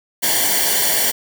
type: noise with comb filter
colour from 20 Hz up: white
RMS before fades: -17 dBFS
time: 0.22-1.12 s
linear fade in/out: 20 ms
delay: 0.78 ms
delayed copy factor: -0.8
effects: none